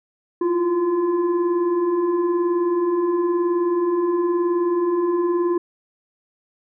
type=tone with frequency modulation; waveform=sine; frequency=350 Hz; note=F4; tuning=4 cents sharp; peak=-17 dBFS; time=0.41-5.58 s; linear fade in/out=5 ms; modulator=681 Hz; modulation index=0.55; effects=none